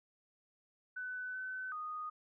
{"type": "tone with pitch steps", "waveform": "sine", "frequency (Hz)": [1501, 1517, 1238], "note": ["F#6", "F#6", "D#6"], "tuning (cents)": [24, 43, -9], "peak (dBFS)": -39, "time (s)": [0.96, 2.1], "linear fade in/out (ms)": 10, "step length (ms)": 380, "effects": []}